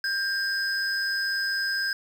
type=tone pair together; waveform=triangle; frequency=1589 / 5045 Hz; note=G6 / D#8; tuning=+23 / +23 cents; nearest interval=octave + minor sixth; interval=2000 cents; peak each=-23 / -27 dBFS; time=0.04-1.93 s; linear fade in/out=2 ms; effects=tanh soft clip ceiling -20 dBFS + 8-bit